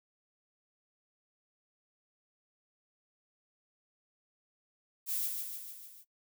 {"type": "noise with echo", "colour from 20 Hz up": "violet", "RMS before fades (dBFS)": -34, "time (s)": [5.06, 5.3], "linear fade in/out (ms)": 50, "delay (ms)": 150, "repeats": 5, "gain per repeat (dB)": -4, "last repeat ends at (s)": 6.05, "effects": ["noise-tail reverb RT60 0.1 s tail -18 dB re dry"]}